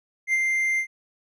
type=tone with ADSR envelope; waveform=triangle; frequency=2093 Hz; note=C7; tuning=in tune; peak=-16 dBFS; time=0.27-0.87 s; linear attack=64 ms; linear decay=34 ms; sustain=-3 dB; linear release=83 ms; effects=resampled to 32000 Hz